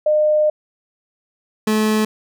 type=tone pair in turn; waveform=sine / 30% pulse; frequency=608 / 215.8 Hz; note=D#5 / A3; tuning=-40 / -33 cents; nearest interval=octave + tritone; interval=1793 cents; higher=first; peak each=-12 / -12 dBFS; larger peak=neither; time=0.06-0.5 / 1.67-2.05 s; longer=first; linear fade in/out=5 ms; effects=none